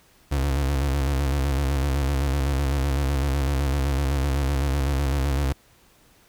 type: tone with vibrato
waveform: 35% pulse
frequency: 69.1 Hz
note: C#2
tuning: 5 cents flat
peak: -19 dBFS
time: 0.31-5.53 s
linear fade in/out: 10 ms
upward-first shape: square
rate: 7.9 Hz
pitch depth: 66 cents each way
effects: pink hiss -57 dBFS RMS until 6.28 s